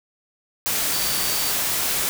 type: tone in noise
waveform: sine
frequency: 4604 Hz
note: D8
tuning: 35 cents flat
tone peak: -30 dBFS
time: 0.93-1.51 s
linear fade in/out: 0 ms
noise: white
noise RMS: -23 dBFS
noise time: 0.66-2.09 s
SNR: -10 dB
effects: none